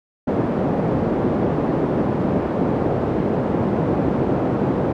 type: band-pass noise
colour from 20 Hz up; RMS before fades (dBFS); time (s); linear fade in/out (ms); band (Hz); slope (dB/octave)
pink; -20; 0.27-4.93; 10; 160 to 560; 12
effects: none